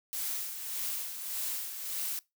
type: noise with tremolo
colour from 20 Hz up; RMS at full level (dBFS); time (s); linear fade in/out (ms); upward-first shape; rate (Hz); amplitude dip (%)
blue; -34; 0.13-2.19; 0; sine; 1.7; 55
effects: noise-tail reverb RT60 0.2 s tail -21 dB re dry

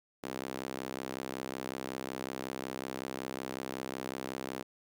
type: tone with high-pass filter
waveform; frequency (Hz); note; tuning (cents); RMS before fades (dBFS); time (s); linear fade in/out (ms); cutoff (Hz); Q
sawtooth; 65.41; C2; 0; -40; 0.23-4.63; 10; 300; 1.1
effects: none

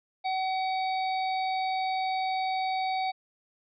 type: harmonic tone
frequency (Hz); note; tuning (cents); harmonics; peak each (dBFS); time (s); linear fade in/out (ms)
756; F#5; +37; 1 / 3 / 5 / 6; -27 / -37 / -41 / -43; 0.24-3.12; 20
effects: none

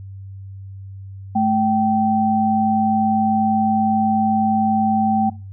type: tone pair together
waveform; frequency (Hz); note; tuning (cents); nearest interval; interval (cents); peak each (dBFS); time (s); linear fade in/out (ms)
sine; 217.3 / 775; A3 / G5; -21 / -20; octave + minor seventh; 2201; -17; 1.35-5.3; 10
effects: noise-tail reverb RT60 0.3 s tail -19 dB re dry + added 97 Hz sine -32 dBFS peak until 5.52 s

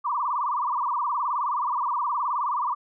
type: tone with vibrato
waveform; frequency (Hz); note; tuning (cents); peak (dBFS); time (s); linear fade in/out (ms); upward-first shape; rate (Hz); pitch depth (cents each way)
sine; 1065; C6; +30; -23; 0.04-2.75; 20; sine; 19; 210
effects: none

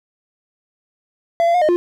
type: tone with pitch steps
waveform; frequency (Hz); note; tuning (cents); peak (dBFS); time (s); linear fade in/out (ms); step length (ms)
triangle; 677 / 683 / 715 / 614 / 351.3; E5 / F5 / F5 / D#5 / F4; +46 / -39 / +41 / -23 / +10; -10; 1.4-1.76; 0; 72
effects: none

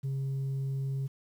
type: tone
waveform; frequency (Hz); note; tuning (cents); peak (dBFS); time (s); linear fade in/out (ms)
sine; 135.6; C#3; -38; -27; 0.03-1.08; 20
effects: tanh soft clip ceiling -29 dBFS + 10-bit

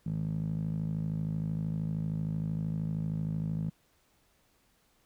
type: tone with band-pass filter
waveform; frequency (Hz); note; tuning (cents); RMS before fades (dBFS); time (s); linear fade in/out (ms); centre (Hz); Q
15% pulse; 53; G#1; +36; -33; 0.06-3.7; 5; 170; 3.5
effects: pink hiss -69 dBFS RMS until 5.05 s

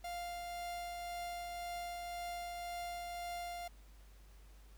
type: tone with tremolo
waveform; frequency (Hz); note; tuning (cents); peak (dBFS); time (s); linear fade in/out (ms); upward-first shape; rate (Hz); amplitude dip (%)
45% pulse; 698.5; F5; 0; -40; 0.04-3.68; 5; triangle; 1.9; 25
effects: added 50 Hz sine -56 dBFS peak until 4.77 s + pink hiss -67 dBFS RMS until 4.77 s

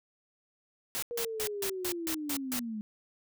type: noise bursts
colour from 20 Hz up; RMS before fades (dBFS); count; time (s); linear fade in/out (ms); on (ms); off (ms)
white; -34; 8; 0.95-2.592; 0; 74; 150
type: linear sweep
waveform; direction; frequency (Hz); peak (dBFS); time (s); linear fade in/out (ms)
sine; down; 480 to 207.7; -34; 1.11-2.81; 0
effects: none

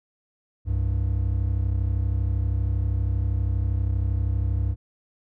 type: tone pair together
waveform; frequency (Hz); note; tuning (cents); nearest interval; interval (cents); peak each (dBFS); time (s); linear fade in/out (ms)
triangle; 65.41 / 98; C2 / G2; 0 / 0; perfect fifth; 700; -22; 0.65-4.76; 50
effects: none

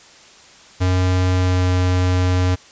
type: tone with pitch glide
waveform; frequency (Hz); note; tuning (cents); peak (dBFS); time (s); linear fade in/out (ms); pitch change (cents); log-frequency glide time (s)
square; 91.8 to 91.11; F#2 to F#2; -13 to -26; -15; 0.8-2.56; 20; -13; 1.34-1.66
effects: white hiss -45 dBFS RMS until 2.71 s + resampled to 16000 Hz

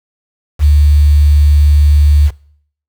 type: tone with quantisation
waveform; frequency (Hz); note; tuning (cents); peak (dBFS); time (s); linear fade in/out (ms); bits
sine; 73.42; D2; 0; -4; 0.59-2.31; 50; 5
effects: noise-tail reverb RT60 0.6 s tail -22 dB re dry

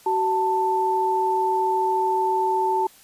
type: tone pair together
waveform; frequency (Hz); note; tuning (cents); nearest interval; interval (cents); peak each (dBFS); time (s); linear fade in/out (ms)
sine; 377.4 / 886.3; F#4 / A5; +34 / +12; octave + minor third; 1478; -24 / -20; 0.06-2.87; 5
effects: white hiss -51 dBFS RMS until 3.03 s + resampled to 32000 Hz

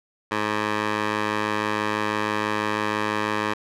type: tone with band-pass filter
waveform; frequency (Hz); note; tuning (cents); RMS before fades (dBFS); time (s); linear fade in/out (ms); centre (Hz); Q
15% pulse; 106.1; G#2; +38; -25; 0.31-3.54; 10; 1400; 0.83
effects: none

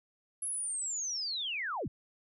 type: linear sweep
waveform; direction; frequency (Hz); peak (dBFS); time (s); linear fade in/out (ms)
sine; down; 11000 to 58.27; -33; 0.42-1.88; 5
effects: none

